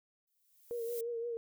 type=noise with exponential growth; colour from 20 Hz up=violet; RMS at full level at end=-43 dBFS; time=0.27-1.01 s; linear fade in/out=5 ms; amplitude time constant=160 ms
type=tone with vibrato; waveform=sine; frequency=467.9 Hz; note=A#4; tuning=6 cents sharp; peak=-35 dBFS; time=0.71-1.37 s; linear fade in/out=0 ms; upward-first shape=triangle; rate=5.8 Hz; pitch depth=49 cents each way
effects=none